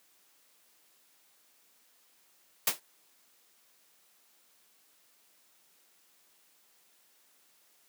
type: noise with exponential decay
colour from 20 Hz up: white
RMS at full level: -21 dBFS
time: 2.67-2.8 s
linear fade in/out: 5 ms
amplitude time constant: 27 ms
effects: white hiss -66 dBFS RMS until 7.88 s + high-pass 200 Hz 12 dB/octave